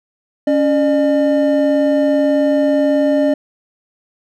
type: tone pair together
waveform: triangle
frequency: 279.6 / 602.1 Hz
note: C#4 / D5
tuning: +15 / +43 cents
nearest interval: octave + minor second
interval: 1328 cents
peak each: -12 dBFS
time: 0.47-3.34 s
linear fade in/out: 5 ms
effects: none